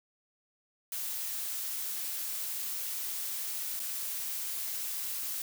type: noise with dropouts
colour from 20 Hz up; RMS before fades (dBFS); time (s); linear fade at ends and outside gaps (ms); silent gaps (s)
blue; -36; 0.92-5.42; 2; 3.795-3.799
effects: none